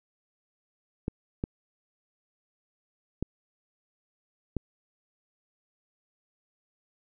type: clicks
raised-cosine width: 3 ms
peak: -16 dBFS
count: 4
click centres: 1.081 / 1.439 / 3.226 / 4.567 s
effects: none